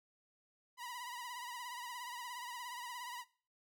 sawtooth tone with vibrato, 973 Hz, B5, 26 cents flat, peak -40 dBFS, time 0.77-3.25 s, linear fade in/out 50 ms, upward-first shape triangle, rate 17 Hz, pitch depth 78 cents each way, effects noise-tail reverb RT60 0.4 s tail -19 dB re dry

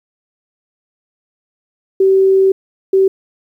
sine tone bursts at uneven times, 384.3 Hz, G4, 34 cents flat, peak -7 dBFS, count 2, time 2-2.52 / 2.93-3.08 s, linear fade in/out 5 ms, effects 8-bit

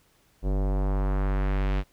square tone with low-pass filter sweep, 48.43 Hz, G1, 20 cents flat, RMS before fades -25 dBFS, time 0.42-1.84 s, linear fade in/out 50 ms, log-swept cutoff 520 to 3100 Hz, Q 1.2, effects pink hiss -64 dBFS RMS until 1.92 s

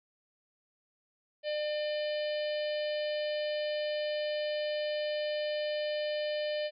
harmonic tone, 600 Hz, D5, 37 cents sharp, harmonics 1 / 3 / 4 / 5 / 6 / 7 / 8, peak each -31 / -44 / -46 / -43 / -51 / -47 / -50 dBFS, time 1.43-6.71 s, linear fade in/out 50 ms, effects none

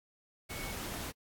sine tone in noise, 2217 Hz, C#7, in tune, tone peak -45 dBFS, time 0.49-0.73 s, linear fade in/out 20 ms, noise pink, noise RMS -41 dBFS, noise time 0.49-1.12 s, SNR -7 dB, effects AAC 64 kbps

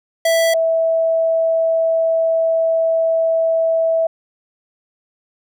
square / sine tone pair in turn, 659.3 / 654 Hz, E5 / E5, 0 / -14 cents, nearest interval unison, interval 14 cents, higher first, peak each -13 dBFS, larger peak neither, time 0.25-0.54 / 0.54-4.07 s, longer second, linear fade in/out 5 ms, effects none

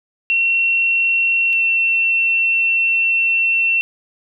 sine tone pair in turn, 2722 / 2703 Hz, F7 / E7, -45 / +43 cents, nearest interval unison, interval 12 cents, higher first, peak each -13 dBFS, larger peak neither, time 0.3-1.53 / 1.53-3.81 s, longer second, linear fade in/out 0 ms, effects none

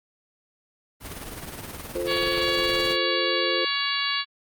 pink noise with tremolo, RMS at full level -34 dBFS, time 1-2.97 s, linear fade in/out 50 ms, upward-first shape triangle, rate 19 Hz, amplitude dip 60%
sine chord, F major, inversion none, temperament equal, 349.2 / 440 / 523.3 Hz, F4 / A4 / C5, 0 / 0 / 0 cents, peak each -29 / -32 / -28 dBFS, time 1.95-3.65 s, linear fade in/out 5 ms
harmonic tone, 563 Hz, C#5, 27 cents sharp, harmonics 2 / 3 / 4 / 5 / 6 / 7 / 8, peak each -31 / -31 / -31 / -31 / -31 / -31 / -31 dBFS, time 2.06-4.25 s, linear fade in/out 50 ms
effects Opus 32 kbps

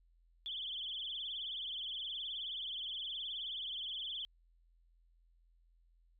sine tone with vibrato, 3265 Hz, G#7, 30 cents flat, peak -39 dBFS, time 0.46-4.25 s, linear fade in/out 0 ms, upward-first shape triangle, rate 19 Hz, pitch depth 160 cents each way, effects added 42 Hz sine -66 dBFS peak until 6.19 s

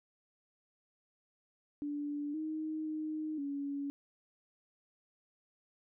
sine tone with pitch steps, 291.4 / 312.3 / 309.8 / 282.2 Hz, D4 / D#4 / D#4 / C#4, -13 / +7 / -7 / +31 cents, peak -35 dBFS, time 1.82-3.9 s, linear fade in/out 0 ms, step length 520 ms, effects none

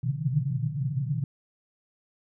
pink band-pass noise, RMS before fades -28 dBFS, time 0.03-1.24 s, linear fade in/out 2 ms, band 120 to 160 Hz, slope 96 dB/octave, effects none

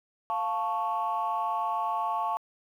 sine chord, F augmented, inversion none, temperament equal, 698.5 / 880 / 1108.7 Hz, F5 / A5 / C#6, 0 / 0 / 0 cents, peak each -32 / -29 / -30 dBFS, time 0.3-2.37 s, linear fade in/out 0 ms, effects tanh soft clip ceiling -20 dBFS + 10-bit

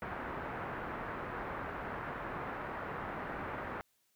white low-pass noise, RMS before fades -41 dBFS, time 0.02-3.81 s, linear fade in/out 0 ms, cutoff 1600 Hz, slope 24 dB/octave, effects white hiss -75 dBFS RMS until 4.15 s

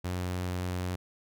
sawtooth tone, 90.4 Hz, F#2, 40 cents flat, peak -27 dBFS, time 0.04-0.96 s, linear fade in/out 10 ms, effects none

